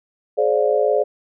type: chord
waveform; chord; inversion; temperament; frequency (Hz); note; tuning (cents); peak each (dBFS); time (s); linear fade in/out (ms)
sine; D half-diminished seventh; second; just; 422.9 / 528.6 / 587.3 / 704.8; Ab4 / C5 / D5 / F5; +31 / +18 / 0 / +16; -19 / -20 / -19 / -25; 0.37-1.04; 20
effects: none